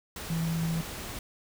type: tone in noise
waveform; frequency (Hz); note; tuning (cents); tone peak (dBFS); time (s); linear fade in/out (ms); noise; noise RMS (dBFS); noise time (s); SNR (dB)
sine; 164.3; E3; -5; -27; 0.3-0.81; 2; pink; -39; 0.16-1.19; +9
effects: none